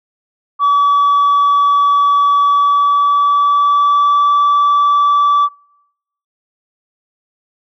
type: tone with pitch glide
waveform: sine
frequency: 1144 to 1156.6 Hz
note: D6 to D6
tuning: -46 to -27 cents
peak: -6 dBFS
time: 0.59-5.49 s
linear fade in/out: 50 ms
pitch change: +19 cents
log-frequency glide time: 2.44-4.3 s
effects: noise-tail reverb RT60 0.8 s tail -26 dB re dry + tanh soft clip ceiling -7 dBFS